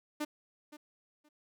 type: tone with echo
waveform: sawtooth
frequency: 299.4 Hz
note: D4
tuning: 33 cents sharp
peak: -29 dBFS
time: 0.2-0.25 s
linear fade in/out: 10 ms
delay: 520 ms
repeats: 2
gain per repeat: -15 dB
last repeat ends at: 1.29 s
effects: none